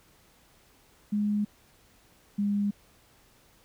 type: tone pair in turn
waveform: sine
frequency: 207.7 / 203.5 Hz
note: G#3 / G#3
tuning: 0 / -35 cents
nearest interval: unison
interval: 35 cents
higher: first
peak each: -24 dBFS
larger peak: neither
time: 1.12-1.45 / 2.38-2.71 s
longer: neither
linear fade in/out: 10 ms
effects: pink hiss -61 dBFS RMS until 3.64 s